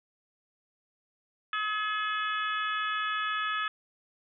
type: harmonic tone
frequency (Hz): 425.8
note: G#4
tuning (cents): +43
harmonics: 3 / 4 / 5 / 6 / 7 / 8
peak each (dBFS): -31 / -33 / -45 / -39 / -42 / -40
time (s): 1.53-3.68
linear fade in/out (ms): 2
effects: none